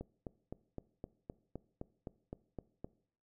click train, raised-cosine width 2 ms, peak -29 dBFS, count 12, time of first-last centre 0.01-2.845 s, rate 3.88 Hz, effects noise-tail reverb RT60 0.6 s tail -20 dB re dry

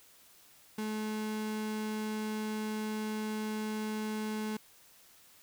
35% pulse tone, 215.3 Hz, A3, 37 cents flat, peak -32 dBFS, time 0.78-4.57 s, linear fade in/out 5 ms, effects white hiss -60 dBFS RMS until 5.42 s

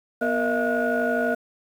sine tone cluster, 244.9 / 465.5 / 629 / 681 / 1453 Hz, B3 / A#4 / D#5 / F5 / F#6, -14 / -2 / +19 / -44 / -32 cents, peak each -26 dBFS, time 0.21-1.35 s, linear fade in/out 10 ms, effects tanh soft clip ceiling -14 dBFS + 8-bit

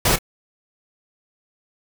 pink noise with echo, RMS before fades -17 dBFS, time 0.05-0.16 s, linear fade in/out 5 ms, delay 28 ms, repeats 1, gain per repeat -14 dB, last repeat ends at 0.188 s, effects none

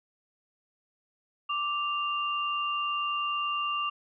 sine tone pair together, 1174.7 / 2789 Hz, D6 / F7, 0 / -3 cents, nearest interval octave + minor third, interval 1497 cents, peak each -29 / -32 dBFS, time 1.49-3.9 s, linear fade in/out 10 ms, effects none

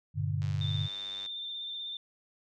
sine chord, G minor, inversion none, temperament just, 98 / 117.6 / 147 Hz, G2 / Bb2 / D3, 0 / +16 / +2 cents, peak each -32 / -36 / -32 dBFS, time 0.14-0.89 s, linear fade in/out 50 ms
click train, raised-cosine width 0.2 ms, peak -31 dBFS, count 84, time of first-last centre 0.42-1.261 s, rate 98.7 Hz
sine tone with vibrato, 3584 Hz, A7, 31 cents sharp, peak -36 dBFS, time 0.61-1.97 s, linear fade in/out 2 ms, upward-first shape square, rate 16 Hz, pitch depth 18 cents each way
effects none

